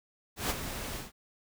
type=noise with ADSR envelope; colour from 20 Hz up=pink; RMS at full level=-29 dBFS; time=0.36-1.12 s; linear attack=140 ms; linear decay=32 ms; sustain=-9 dB; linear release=160 ms; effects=none